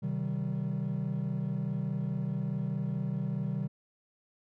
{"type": "chord", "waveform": "triangle", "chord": "C minor", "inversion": "none", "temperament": "equal with one note detuned", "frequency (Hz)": [130.81, 155.56, 191.96], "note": ["C3", "Eb3", "G3"], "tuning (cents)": [0, 0, -36], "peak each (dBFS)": -32, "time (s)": [0.02, 3.68], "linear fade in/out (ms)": 20, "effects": ["tanh soft clip ceiling -22 dBFS"]}